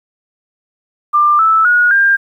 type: tone with pitch steps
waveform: sine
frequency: 1191 / 1313.9 / 1449.5 / 1599 Hz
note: D6 / E6 / F#6 / G6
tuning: +24 / -6 / -36 / +34 cents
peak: -7 dBFS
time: 1.13-2.17 s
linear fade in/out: 20 ms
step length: 260 ms
effects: 8-bit